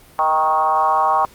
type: tone with frequency modulation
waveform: sine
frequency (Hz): 942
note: A#5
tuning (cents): +18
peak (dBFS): -13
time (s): 0.19-1.25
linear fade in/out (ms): 0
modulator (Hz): 158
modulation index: 1.6
effects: pink hiss -47 dBFS RMS until 1.34 s + Opus 32 kbps